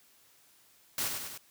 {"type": "noise with echo", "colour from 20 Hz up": "white", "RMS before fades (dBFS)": -32, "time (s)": [0.98, 1.08], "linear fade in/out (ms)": 2, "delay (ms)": 99, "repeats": 3, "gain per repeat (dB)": -4, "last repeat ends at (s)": 1.377, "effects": ["white hiss -63 dBFS RMS until 1.5 s", "high-pass 60 Hz 12 dB/octave"]}